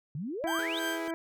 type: exponential sweep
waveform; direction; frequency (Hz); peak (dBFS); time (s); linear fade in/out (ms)
sine; up; 131.9 to 3951; -33; 0.15-0.79; 2
type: harmonic tone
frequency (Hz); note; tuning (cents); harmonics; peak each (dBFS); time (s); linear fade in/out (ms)
329.6; E4; 0; 1 / 2 / 3 / 4 / 5 / 6 / 7; -33 / -37 / -42 / -49 / -45 / -49 / -49; 0.44-1.14; 0
type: tone with tremolo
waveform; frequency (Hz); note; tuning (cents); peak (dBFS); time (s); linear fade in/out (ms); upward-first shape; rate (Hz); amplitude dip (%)
30% pulse; 1580; G6; +13; -29; 0.47-1.11; 5; sine; 3.1; 100
type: chord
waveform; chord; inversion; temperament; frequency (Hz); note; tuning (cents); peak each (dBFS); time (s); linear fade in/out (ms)
sawtooth; E major; none; equal; 329.6 / 415.3 / 493.9; E4 / G#4 / B4; 0 / 0 / 0; -40 / -38 / -43; 0.59-1.08; 0
effects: none